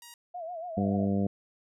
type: tone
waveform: 5% pulse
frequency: 948 Hz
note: A#5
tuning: 29 cents sharp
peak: -35 dBFS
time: 0.02-0.14 s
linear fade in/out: 2 ms
type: tone with vibrato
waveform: sine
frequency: 681 Hz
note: F5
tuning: 44 cents flat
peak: -35 dBFS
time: 0.34-1.07 s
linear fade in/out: 10 ms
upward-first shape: sine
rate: 7 Hz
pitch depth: 110 cents each way
type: harmonic tone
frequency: 99.2 Hz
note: G2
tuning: 21 cents sharp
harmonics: 1 / 2 / 3 / 4 / 5 / 6 / 7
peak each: -33 / -26 / -36 / -38 / -37 / -40 / -41 dBFS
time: 0.77-1.27 s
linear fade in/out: 5 ms
effects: none